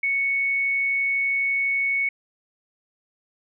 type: tone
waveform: sine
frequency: 2217 Hz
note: C#7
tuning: in tune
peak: -20 dBFS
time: 0.03-2.09 s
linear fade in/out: 5 ms
effects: none